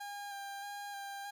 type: tone with vibrato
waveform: 30% pulse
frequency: 804 Hz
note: G5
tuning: 44 cents sharp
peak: -39 dBFS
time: 0-1.31 s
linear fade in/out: 10 ms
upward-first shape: square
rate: 1.6 Hz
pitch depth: 16 cents each way
effects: none